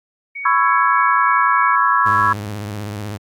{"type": "tone with tremolo", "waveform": "sine", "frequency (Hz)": 2240, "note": "C#7", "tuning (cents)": 18, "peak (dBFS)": -25, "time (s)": [0.35, 1.76], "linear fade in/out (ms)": 10, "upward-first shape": "sine", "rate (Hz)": 3.3, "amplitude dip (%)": 40}
{"type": "chord", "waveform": "sine", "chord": "C# minor seventh", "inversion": "third", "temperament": "just", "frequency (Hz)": [997.9, 1108.7, 1330.5, 1663.1], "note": ["B5", "C#6", "E6", "G#6"], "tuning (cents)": [18, 0, 16, 2], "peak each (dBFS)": [-18, -16, -18, -19], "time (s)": [0.45, 2.33], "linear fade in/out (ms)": 5}
{"type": "tone with vibrato", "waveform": "sawtooth", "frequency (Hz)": 103.83, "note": "G#2", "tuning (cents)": 0, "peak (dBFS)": -21, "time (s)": [2.05, 3.18], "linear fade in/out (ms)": 20, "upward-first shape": "triangle", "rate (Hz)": 16, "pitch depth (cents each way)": 110}
{"effects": ["Opus 48 kbps"]}